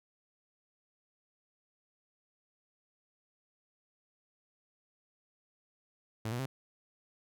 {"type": "tone with pitch steps", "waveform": "sawtooth", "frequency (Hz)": [110.3, 121, 132.9], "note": ["A2", "B2", "C3"], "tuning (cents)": [5, -35, 27], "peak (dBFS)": -30, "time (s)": [6.25, 6.46], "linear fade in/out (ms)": 5, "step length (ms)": 70, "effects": []}